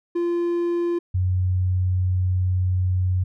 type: tone pair in turn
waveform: triangle / sine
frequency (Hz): 345.1 / 91.86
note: F4 / F#2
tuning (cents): -21 / -12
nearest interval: octave + major seventh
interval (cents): 2291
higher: first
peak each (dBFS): -18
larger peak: neither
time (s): 0.15-0.99 / 1.14-3.24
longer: second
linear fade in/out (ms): 10
effects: none